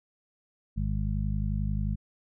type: harmonic tone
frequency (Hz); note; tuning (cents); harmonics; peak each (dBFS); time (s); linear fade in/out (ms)
51.3; G#1; -21; 1 / 2 / 3 / 4; -29 / -32 / -34 / -35; 0.76-1.96; 20
effects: none